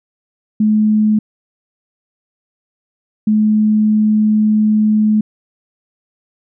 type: tone bursts at uneven times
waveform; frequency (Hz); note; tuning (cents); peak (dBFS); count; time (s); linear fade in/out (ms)
sine; 214; A3; -48; -9; 2; 0.6-1.19 / 3.27-5.21; 5
effects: none